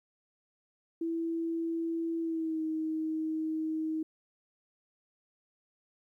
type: tone with pitch glide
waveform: sine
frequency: 330.7 to 315.9 Hz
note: E4 to D#4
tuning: +6 to +26 cents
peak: -30 dBFS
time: 1.01-4.03 s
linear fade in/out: 5 ms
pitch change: -80 cents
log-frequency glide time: 2.2-2.62 s
effects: 12-bit